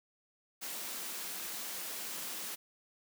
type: high-pass noise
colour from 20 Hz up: white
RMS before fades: -41 dBFS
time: 0.61-2.56 s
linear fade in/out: 20 ms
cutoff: 160 Hz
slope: 48 dB/octave
effects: none